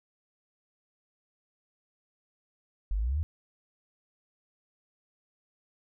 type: exponential sweep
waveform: sine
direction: up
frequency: 43.98 to 85.3 Hz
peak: -26 dBFS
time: 2.91-3.23 s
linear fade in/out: 0 ms
effects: none